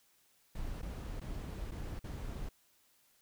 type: noise with dropouts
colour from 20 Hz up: brown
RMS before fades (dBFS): -41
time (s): 0.55-2.49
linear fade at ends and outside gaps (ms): 5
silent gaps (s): 0.817-0.827 / 1.199-1.213 / 1.711-1.717 / 1.994-2.041
effects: white hiss -70 dBFS RMS until 3.21 s